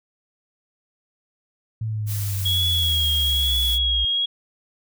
sine linear sweep, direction down, 111.8 to 54.7 Hz, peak -23 dBFS, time 1.81-4.05 s, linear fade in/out 5 ms
blue noise, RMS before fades -32 dBFS, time 2.06-3.79 s, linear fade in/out 50 ms
sine tone with vibrato, 3322 Hz, G#7, in tune, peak -19 dBFS, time 2.45-4.26 s, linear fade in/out 10 ms, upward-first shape triangle, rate 1.1 Hz, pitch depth 36 cents each way
effects none

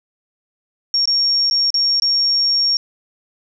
sine tone with dropouts, 5540 Hz, F8, 15 cents flat, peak -13 dBFS, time 0.94-2.77 s, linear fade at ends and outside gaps 1 ms, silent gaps 1.056-1.075 / 1.5-1.51 / 1.704-1.742 / 1.999-2.021 s, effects none

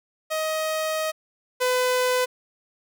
sawtooth tone pair in turn, 629 / 503.2 Hz, D#5 / B4, +19 / +32 cents, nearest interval major third, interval 387 cents, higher first, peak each -20 / -16 dBFS, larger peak second, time 0.3-1.12 / 1.6-2.26 s, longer first, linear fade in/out 20 ms, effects none

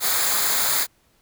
white noise with comb filter, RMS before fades -21 dBFS, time 0-0.87 s, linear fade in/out 50 ms, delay 0.35 ms, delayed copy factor -0.65, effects pink hiss -62 dBFS RMS until 1.21 s

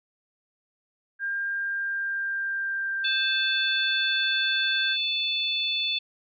sine tone with pitch glide, 1602 to 1572.7 Hz, G6 to G6, +37 to +5 cents, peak -26 dBFS, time 1.19-4.97 s, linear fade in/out 50 ms, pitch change -32 cents, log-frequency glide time 1.47-3.56 s
harmonic tone, 875 Hz, A5, 10 cents flat, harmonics 3 / 4 / 5, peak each -30 / -26 / -33 dBFS, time 3.04-5.99 s, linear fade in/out 10 ms
effects none

